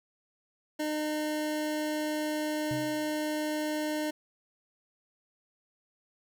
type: tone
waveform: 25% pulse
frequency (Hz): 304.6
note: D#4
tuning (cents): -37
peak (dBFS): -26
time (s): 0.79-4.11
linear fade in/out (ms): 10
type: tone with exponential decay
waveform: triangle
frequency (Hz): 130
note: C3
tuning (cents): -11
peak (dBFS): -30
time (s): 2.71-3.22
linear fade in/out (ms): 0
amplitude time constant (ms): 110
effects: none